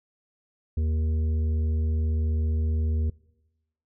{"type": "harmonic tone", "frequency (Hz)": 78.7, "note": "D#2", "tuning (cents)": 20, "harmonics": [1, 3, 5, 6], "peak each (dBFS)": [-22, -37, -44, -47], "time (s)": [0.77, 3.1], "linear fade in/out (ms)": 5, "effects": ["noise-tail reverb RT60 1.0 s tail -23 dB re dry"]}